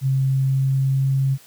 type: tone with pitch glide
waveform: sine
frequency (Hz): 133.9 to 134.99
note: C3 to C#3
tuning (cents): +40 to -46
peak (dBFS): -16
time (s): 0.01-1.38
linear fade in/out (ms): 50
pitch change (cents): +14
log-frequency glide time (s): 0.38-1.05
effects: white hiss -49 dBFS RMS until 1.46 s